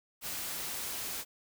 white noise, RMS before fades -38 dBFS, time 0.21-1.25 s, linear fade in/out 50 ms, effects none

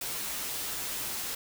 white noise with comb filter, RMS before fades -35 dBFS, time 0.01-1.35 s, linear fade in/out 5 ms, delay 12 ms, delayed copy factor -0.5, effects none

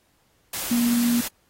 sine tone in noise, 238.1 Hz, A#3, 37 cents sharp, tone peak -18 dBFS, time 0.71-1.21 s, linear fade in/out 5 ms, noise white, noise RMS -30 dBFS, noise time 0.53-1.28 s, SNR +9 dB, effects pink hiss -65 dBFS RMS until 1.49 s + AAC 48 kbps

